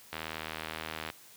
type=click train; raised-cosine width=0.3 ms; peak=-20 dBFS; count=78; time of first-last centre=0.13-1.101 s; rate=79.3 Hz; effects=white hiss -55 dBFS RMS until 1.36 s + high-pass 60 Hz 12 dB/octave